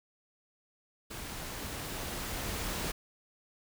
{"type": "noise with level ramp", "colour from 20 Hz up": "pink", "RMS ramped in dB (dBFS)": [-42, -35], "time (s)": [1.1, 2.92], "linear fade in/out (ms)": 10, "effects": []}